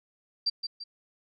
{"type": "tone with echo", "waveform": "sine", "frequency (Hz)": 4699, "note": "D8", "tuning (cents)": 0, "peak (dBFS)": -23, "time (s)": [0.46, 0.5], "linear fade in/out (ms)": 10, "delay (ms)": 170, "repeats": 2, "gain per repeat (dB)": -7, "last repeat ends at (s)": 0.84, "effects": []}